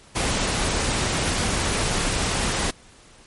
pink noise, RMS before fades -23 dBFS, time 0.15-2.71 s, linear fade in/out 10 ms, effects pink hiss -50 dBFS RMS until 3.26 s + MP3 48 kbps

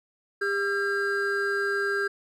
triangle tone cluster, 400.3 / 1357 / 1605 Hz, G4 / E6 / G6, +36 / +50 / +40 cents, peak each -26 / -32 / -25 dBFS, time 0.41-2.08 s, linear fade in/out 10 ms, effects none

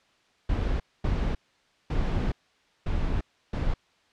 brown noise bursts at uneven times, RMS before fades -26 dBFS, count 5, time 0.49-0.8 / 1.04-1.35 / 1.9-2.32 / 2.86-3.21 / 3.53-3.74 s, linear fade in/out 5 ms, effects white hiss -64 dBFS RMS until 4.12 s + low-pass 4000 Hz 12 dB/octave

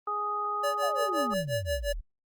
harmonic tone, 415.3 Hz, G#4, in tune, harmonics 1 / 2 / 3, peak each -39 / -37 / -29 dBFS, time 0.07-1.34 s, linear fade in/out 5 ms
square tone with tremolo, 575 Hz, D5, 37 cents flat, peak -27 dBFS, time 0.63-1.93 s, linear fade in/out 10 ms, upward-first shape sine, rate 5.7 Hz, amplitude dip 100%
sine exponential sweep, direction down, 784 to 34.94 Hz, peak -32 dBFS, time 0.82-2.01 s, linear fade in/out 10 ms
effects Opus 32 kbps

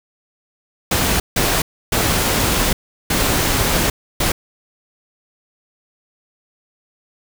pink noise bursts at uneven times, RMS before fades -17 dBFS, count 5, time 0.91-1.2 / 1.36-1.62 / 1.92-2.73 / 3.1-3.9 / 4.2-4.32 s, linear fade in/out 5 ms, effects none

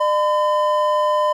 triangle tone pair together, 602.9 / 1014 Hz, D5 / B5, +45 / +45 cents, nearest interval major sixth, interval 900 cents, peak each -16 / -16 dBFS, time 0-1.33 s, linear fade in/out 10 ms, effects none

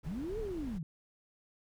brown noise, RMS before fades -44 dBFS, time 0.03-0.79 s, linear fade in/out 20 ms
sine linear two-way sweep, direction up then down, 138.59 to 455.7 to 146.1 Hz, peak -36 dBFS, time 0.06-0.83 s, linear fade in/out 2 ms, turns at 0.39 s
effects none

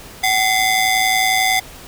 sawtooth ring-modulated tone, 1403 Hz, F6, 8 cents sharp, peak -7 dBFS, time 0.23-1.6 s, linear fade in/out 10 ms, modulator 646 Hz, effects pink hiss -38 dBFS RMS until 1.87 s

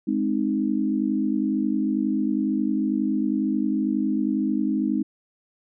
sine chord, Ab major, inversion none, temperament equal with one note detuned, 209 / 261.6 / 311.1 Hz, Ab3 / C4 / Eb4, +11 / 0 / 0 cents, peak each -25 dBFS, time 0.07-5.03 s, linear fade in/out 10 ms, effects none

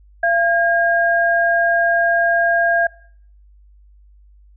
sine tone pair together, 682 / 1622.1 Hz, F5 / G#6, -41 / -41 cents, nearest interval octave + minor third, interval 1500 cents, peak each -16 dBFS, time 0.23-2.87 s, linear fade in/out 5 ms, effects noise-tail reverb RT60 0.6 s tail -23 dB re dry + added 50 Hz sine -45 dBFS peak until 4.56 s

